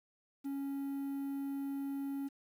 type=tone with quantisation; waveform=triangle; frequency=277.2 Hz; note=C#4; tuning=in tune; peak=-34 dBFS; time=0.44-2.29 s; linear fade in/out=20 ms; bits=10; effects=none